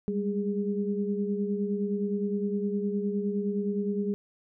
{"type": "tone cluster", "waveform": "sine", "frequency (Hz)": [197.4, 207.1, 410.9], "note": ["G3", "G#3", "G#4"], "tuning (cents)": [12, -5, -18], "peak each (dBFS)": [-29, -34, -31], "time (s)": [0.08, 4.14], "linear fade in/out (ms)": 0, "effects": []}